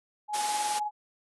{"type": "tone with tremolo", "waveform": "sine", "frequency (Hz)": 840, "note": "G#5", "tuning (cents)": 19, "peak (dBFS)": -26, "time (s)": [0.28, 0.91], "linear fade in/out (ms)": 50, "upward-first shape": "sine", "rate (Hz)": 19, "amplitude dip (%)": 45}
{"type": "low-pass noise", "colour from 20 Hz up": "white", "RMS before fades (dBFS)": -35, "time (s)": [0.33, 0.8], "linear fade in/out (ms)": 20, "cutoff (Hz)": 11000, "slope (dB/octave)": 96}
{"effects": ["high-pass 300 Hz 12 dB/octave"]}